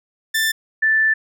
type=tone pair in turn; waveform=sawtooth / sine; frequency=1773 / 1761.8 Hz; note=A6 / A6; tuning=+13 / +2 cents; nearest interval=unison; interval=11 cents; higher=first; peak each=-13 / -13 dBFS; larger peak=neither; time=0.34-0.52 / 0.82-1.14 s; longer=second; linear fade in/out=10 ms; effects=none